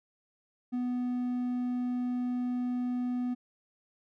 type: tone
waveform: triangle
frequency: 247.4 Hz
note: B3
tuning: 3 cents sharp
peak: -27 dBFS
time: 0.72-3.35 s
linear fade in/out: 20 ms
effects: none